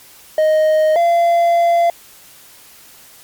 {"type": "tone pair in turn", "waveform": "triangle", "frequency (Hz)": [622.3, 684.7], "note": ["D#5", "F5"], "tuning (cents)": [0, -34], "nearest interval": "major second", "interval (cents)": 166, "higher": "second", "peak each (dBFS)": -8, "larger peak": "neither", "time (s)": [[0.38, 0.96], [0.96, 1.9]], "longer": "second", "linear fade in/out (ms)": 2, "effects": ["white hiss -43 dBFS RMS until 3.23 s", "MP3 96 kbps"]}